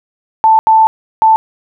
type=tone bursts at uneven times; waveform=sine; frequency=883 Hz; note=A5; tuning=6 cents sharp; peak=-4 dBFS; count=3; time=0.44-0.59 / 0.67-0.87 / 1.22-1.36 s; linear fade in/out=0 ms; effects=none